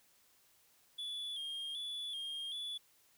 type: tone with vibrato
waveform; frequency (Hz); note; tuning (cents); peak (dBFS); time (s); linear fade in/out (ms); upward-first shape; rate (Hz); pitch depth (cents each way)
triangle; 3330; G#7; +4; -38; 0.98-2.78; 10; square; 1.3; 56
effects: white hiss -69 dBFS RMS until 3.17 s